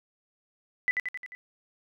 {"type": "tone with echo", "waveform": "sine", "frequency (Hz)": 1996, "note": "B6", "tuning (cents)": 18, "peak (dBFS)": -21, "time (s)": [0.88, 0.91], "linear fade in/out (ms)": 0, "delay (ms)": 88, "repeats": 5, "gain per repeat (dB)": -4, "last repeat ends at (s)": 1.35, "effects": []}